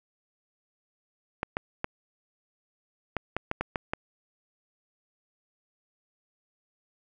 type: clicks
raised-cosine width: 0.5 ms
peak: -13 dBFS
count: 9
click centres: 1.431 / 1.569 / 1.844 / 3.167 / 3.366 / 3.514 / 3.61 / 3.758 / 3.935 s
effects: none